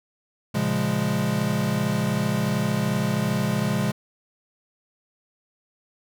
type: chord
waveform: square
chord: Bb minor seventh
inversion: none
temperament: equal with one note detuned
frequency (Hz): 116.54 / 139.23 / 174.61 / 207.7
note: Bb2 / Db3 / F3 / Ab3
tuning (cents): 0 / +8 / 0 / 0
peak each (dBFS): -30 / -28 / -29 / -26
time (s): 0.54-3.92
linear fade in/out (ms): 10
effects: none